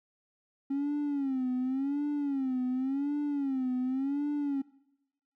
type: tone with vibrato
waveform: triangle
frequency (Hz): 271.9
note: C#4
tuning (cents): -33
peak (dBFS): -25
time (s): 0.7-4.62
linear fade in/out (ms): 10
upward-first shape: sine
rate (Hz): 0.9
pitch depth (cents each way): 130
effects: noise-tail reverb RT60 0.9 s tail -24 dB re dry + tanh soft clip ceiling -24 dBFS